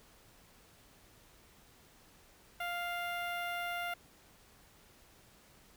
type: tone with notch filter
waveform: 15% pulse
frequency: 699 Hz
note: F5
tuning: 1 cent sharp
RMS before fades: -38 dBFS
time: 2.6-3.94 s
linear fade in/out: 5 ms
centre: 6900 Hz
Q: 0.71
effects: pink hiss -62 dBFS RMS until 5.76 s